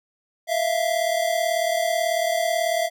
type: tone pair together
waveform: square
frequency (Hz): 650 / 688.2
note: E5 / F5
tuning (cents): -24 / -26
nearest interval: minor second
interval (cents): 98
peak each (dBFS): -24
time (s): 0.47-2.9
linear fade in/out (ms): 50
effects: none